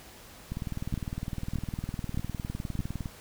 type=two click trains; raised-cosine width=5 ms; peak=-17 / -21 dBFS; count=4 / 51; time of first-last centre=0.94-2.792 / 0.52-3.058 s; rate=1.62 / 19.7 Hz; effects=pink hiss -50 dBFS RMS until 3.2 s